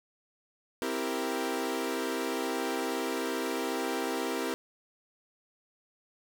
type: chord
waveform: sawtooth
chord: C dominant seventh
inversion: none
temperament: equal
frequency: 261.6 / 329.6 / 392 / 466.2 Hz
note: C4 / E4 / G4 / Bb4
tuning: 0 / 0 / 0 / 0 cents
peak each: -32 dBFS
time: 0.82-4.54 s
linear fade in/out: 0 ms
effects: none